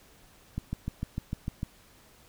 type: click train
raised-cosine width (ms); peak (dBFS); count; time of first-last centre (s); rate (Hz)
5; -19; 8; 0.58-1.631; 6.66
effects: pink hiss -58 dBFS RMS until 2.28 s